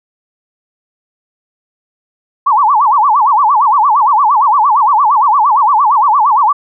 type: tone with vibrato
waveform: sine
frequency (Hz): 987.8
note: B5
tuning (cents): 0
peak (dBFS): -6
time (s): 2.46-6.53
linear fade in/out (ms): 10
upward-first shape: sine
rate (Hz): 8.7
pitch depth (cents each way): 290
effects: none